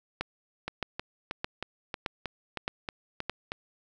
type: two click trains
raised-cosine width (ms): 0.3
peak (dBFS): -17 / -14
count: 10 / 6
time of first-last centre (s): 0.68-3.519 / 0.21-3.296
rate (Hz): 3.17 / 1.62
effects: none